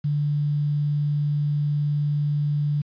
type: tone with quantisation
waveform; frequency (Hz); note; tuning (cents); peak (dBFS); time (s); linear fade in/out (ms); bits
sine; 146.83; D3; 0; -20; 0.04-2.82; 10; 8
effects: resampled to 11025 Hz